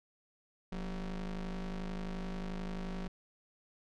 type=ring-modulated tone; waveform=45% pulse; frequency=104.3 Hz; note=G#2; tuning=8 cents sharp; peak=-34 dBFS; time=0.72-3.08 s; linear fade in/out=5 ms; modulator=78.6 Hz; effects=low-pass 5000 Hz 12 dB/octave